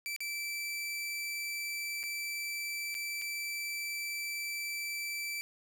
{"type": "tone with dropouts", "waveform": "sawtooth", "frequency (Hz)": 2327, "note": "D7", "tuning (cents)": -17, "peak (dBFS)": -32, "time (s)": [0.06, 5.41], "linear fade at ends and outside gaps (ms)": 0, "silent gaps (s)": [[0.163, 0.205], [2.031, 2.037], [2.944, 2.95], [3.216, 3.22]], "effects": []}